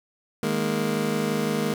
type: chord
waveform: 25% pulse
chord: D# suspended fourth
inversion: none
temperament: just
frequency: 155.56 / 207.4 / 233.3 Hz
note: D#3 / G#3 / A#3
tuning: 0 / -2 / +2 cents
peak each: -26 / -23 / -24 dBFS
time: 0.43-1.74 s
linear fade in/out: 2 ms
effects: none